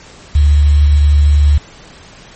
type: tone with quantisation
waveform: sine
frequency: 73 Hz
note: D2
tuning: 10 cents flat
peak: -5 dBFS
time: 0.35-1.58 s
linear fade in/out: 5 ms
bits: 5
effects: pink hiss -38 dBFS RMS until 2.35 s + MP3 32 kbps